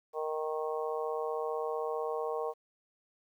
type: harmonic tone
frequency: 155.56 Hz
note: D#3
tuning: in tune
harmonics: 3 / 4 / 5 / 6 / 7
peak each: -34 / -39 / -40 / -44 / -41 dBFS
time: 0.13-2.54 s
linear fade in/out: 50 ms
effects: 11-bit